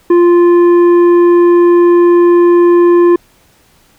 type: tone with tanh clipping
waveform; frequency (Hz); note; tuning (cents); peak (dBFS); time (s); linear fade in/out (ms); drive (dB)
sine; 348; F4; -6; -5; 0.1-3.16; 5; 8
effects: pink hiss -49 dBFS RMS until 3.98 s